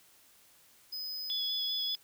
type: tone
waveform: square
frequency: 5030 Hz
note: D#8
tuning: 18 cents sharp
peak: -37 dBFS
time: 0.92-1.96 s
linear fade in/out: 10 ms
type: tone with vibrato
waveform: sine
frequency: 3404 Hz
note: G#7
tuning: 42 cents sharp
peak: -32 dBFS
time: 1.3-1.95 s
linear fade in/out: 0 ms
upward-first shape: square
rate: 5.1 Hz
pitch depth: 16 cents each way
effects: white hiss -62 dBFS RMS until 2.03 s